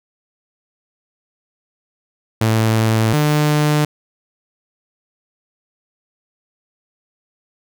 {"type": "tone pair in turn", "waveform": "sawtooth", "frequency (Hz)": [111.2, 150.03], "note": ["A2", "D3"], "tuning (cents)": [19, 37], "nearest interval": "perfect fourth", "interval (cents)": 518, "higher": "second", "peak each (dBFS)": -9, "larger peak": "neither", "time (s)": [[2.41, 3.13], [3.13, 3.85]], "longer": "neither", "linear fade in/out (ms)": 5, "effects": []}